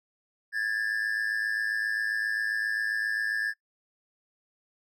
triangle tone pair together, 1652.5 / 1760 Hz, G#6 / A6, -9 / 0 cents, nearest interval minor second, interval 109 cents, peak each -28 dBFS, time 0.52-3.54 s, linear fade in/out 50 ms, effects noise-tail reverb RT60 0.1 s tail -19 dB re dry

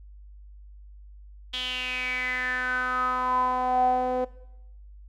sawtooth tone with band-pass filter sweep, 252.9 Hz, B3, 41 cents sharp, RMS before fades -27 dBFS, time 1.53-4.25 s, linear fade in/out 10 ms, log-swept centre 3300 to 580 Hz, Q 8.1, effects noise-tail reverb RT60 0.8 s tail -18 dB re dry + added 50 Hz sine -44 dBFS peak until 5.08 s

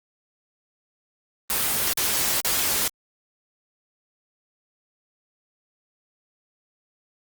white noise bursts, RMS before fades -23 dBFS, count 3, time 1.5-2.878 s, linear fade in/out 0 ms, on 430 ms, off 44 ms, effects Opus 24 kbps

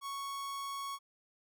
45% pulse tone, 1108.7 Hz, C#6, in tune, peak -38 dBFS, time 0.01-0.99 s, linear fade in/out 50 ms, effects none

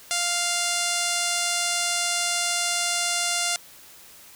5% pulse tone with low-pass filter, 698.5 Hz, F5, in tune, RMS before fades -25 dBFS, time 0.11-3.56 s, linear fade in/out 0 ms, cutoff 9900 Hz, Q 1.5, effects white hiss -48 dBFS RMS until 4.35 s

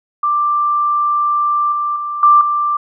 sine tone with level steps, 1180 Hz, D6, 8 cents sharp, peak -12 / -15 / -19 / -5 / -13 dBFS, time 0.23-2.77 s, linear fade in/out 5 ms, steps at 1.72 / 1.96 / 2.23 / 2.41 s, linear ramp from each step 2 ms, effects none

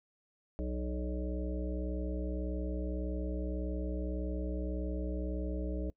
harmonic tone with a mistuned harmonic, 61.74 Hz, B1, in tune, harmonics 1 / 3 / 5 / 7 / 9 / 10, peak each -35 / -42 / -41 / -45 / -45 / -48 dBFS, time 0.59-5.9 s, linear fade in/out 0 ms, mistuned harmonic 7, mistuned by -28 cents, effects noise-tail reverb RT60 0.1 s tail -24 dB re dry

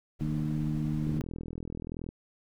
brown noise, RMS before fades -41 dBFS, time 0.19-1.2 s, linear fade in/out 20 ms
harmonic tone, 75.9 Hz, D#2, 42 cents flat, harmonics 2 / 3 / 4, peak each -30 / -34 / -36 dBFS, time 0.21-1.21 s, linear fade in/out 0 ms
click train, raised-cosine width 3 ms, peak -25 dBFS, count 43, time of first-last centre 1.07-2.089 s, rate 41.2 Hz
effects none

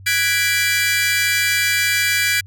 sawtooth chord, G# half-diminished seventh, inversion third, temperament equal, 1480 / 1661.2 / 1975.5 / 2349 Hz, F#6 / G#6 / B6 / D7, 0 / 0 / 0 / 0 cents, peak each -22 / -17 / -19 / -16 dBFS, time 0.06-2.41 s, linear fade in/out 10 ms, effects added 96 Hz sine -37 dBFS peak until 2.46 s

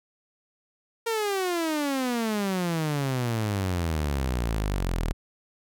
sawtooth exponential sweep, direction down, 466.2 to 38.02 Hz, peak -21 dBFS, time 1.06-5.13 s, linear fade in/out 10 ms, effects none

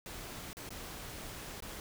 pink noise with dropouts, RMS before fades -45 dBFS, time 0.06-1.8 s, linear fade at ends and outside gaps 1 ms, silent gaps 0.531-0.569 / 0.691-0.705 / 1.604-1.623 s, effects none

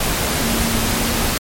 sine tone in noise, 228.1 Hz, A#3, 37 cents flat, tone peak -23 dBFS, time 0.41-1.23 s, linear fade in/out 5 ms, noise pink, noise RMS -19 dBFS, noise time 0-1.38 s, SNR -7 dB, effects MP3 64 kbps

